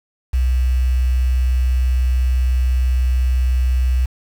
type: tone with quantisation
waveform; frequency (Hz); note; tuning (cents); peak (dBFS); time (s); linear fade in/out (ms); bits
sine; 63; B1; +35; -13; 0.33-4.06; 10; 6
effects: none